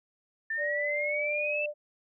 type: exponential sweep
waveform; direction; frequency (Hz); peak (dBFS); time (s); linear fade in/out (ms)
sine; up; 1776 to 2676; -29; 0.5-1.66; 5
type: tone with pitch glide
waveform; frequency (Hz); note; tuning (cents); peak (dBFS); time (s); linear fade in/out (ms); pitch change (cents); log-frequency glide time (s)
sine; 587.3 to 594.1; D5 to D5; 0 to +20; -31; 0.57-1.74; 50; +20; 0.94-1.17
effects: none